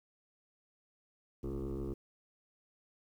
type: tone with frequency modulation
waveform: sine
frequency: 207.7 Hz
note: G#3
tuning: in tune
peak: -33 dBFS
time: 1.43-1.94 s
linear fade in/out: 10 ms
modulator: 67.3 Hz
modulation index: 3.1
effects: tanh soft clip ceiling -35 dBFS + 11-bit